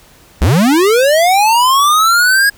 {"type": "linear sweep", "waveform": "square", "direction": "up", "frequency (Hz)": [51, 1663], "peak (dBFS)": -8, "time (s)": [0.41, 2.5], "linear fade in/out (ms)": 10, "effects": ["pink hiss -44 dBFS RMS until 2.57 s"]}